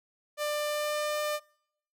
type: tone with pitch glide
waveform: sawtooth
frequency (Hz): 595 to 599.5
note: D5 to D5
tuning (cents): +22 to +36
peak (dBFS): -25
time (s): 0.37-1.4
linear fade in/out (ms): 50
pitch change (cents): +14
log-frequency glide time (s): 0.67-1
effects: noise-tail reverb RT60 0.7 s tail -24 dB re dry